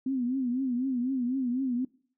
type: tone with vibrato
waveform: sine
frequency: 254.5 Hz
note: C4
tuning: 48 cents flat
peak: -26 dBFS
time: 0.06-1.85 s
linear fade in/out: 5 ms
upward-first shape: triangle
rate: 4 Hz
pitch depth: 130 cents each way
effects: noise-tail reverb RT60 0.5 s tail -22 dB re dry